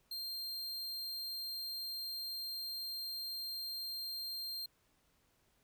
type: tone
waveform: 45% pulse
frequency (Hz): 4186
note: C8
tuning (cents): 0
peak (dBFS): -39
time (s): 0.11-4.66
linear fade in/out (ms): 5
effects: pink hiss -74 dBFS RMS until 5.63 s